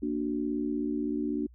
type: chord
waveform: sine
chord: Bb augmented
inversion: none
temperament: equal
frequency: 233.1 / 293.7 / 370 Hz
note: Bb3 / D4 / F#4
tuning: 0 / 0 / 0 cents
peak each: -33 / -30 / -36 dBFS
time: 0.02-1.47 s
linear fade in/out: 10 ms
effects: added 60 Hz sine -51 dBFS peak until 1.54 s